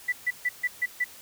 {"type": "tone bursts", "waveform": "sine", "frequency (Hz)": 1975.5, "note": "B6", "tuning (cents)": 0, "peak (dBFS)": -22, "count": 6, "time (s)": [0.08, 1.044], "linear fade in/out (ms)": 10, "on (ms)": 44, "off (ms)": 140, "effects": ["white hiss -48 dBFS RMS until 1.21 s"]}